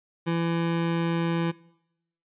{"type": "tone", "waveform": "25% pulse", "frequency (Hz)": 167.7, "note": "E3", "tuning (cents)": 30, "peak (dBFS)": -20, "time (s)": [0.26, 1.52], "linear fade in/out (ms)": 20, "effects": ["noise-tail reverb RT60 0.8 s tail -22 dB re dry", "resampled to 8000 Hz"]}